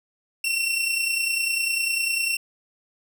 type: tone pair together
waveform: sawtooth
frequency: 2690 / 2720 Hz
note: E7 / F7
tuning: +34 / -46 cents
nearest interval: unison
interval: 20 cents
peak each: -25 / -20 dBFS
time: 0.44-2.37 s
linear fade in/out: 5 ms
effects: none